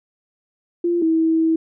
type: tone pair in turn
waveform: sine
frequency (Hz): 345.2 / 323.7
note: F4 / E4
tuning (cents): -20 / -31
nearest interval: minor second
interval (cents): 111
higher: first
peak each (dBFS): -16 / -14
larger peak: second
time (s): 0.84-1.02 / 1.02-1.56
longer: second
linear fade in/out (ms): 5
effects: none